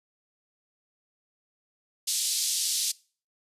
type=band-pass noise; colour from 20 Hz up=pink; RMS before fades=-28 dBFS; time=2.07-2.92 s; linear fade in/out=10 ms; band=4000 to 11000 Hz; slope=24 dB/octave; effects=noise-tail reverb RT60 0.4 s tail -23 dB re dry + resampled to 32000 Hz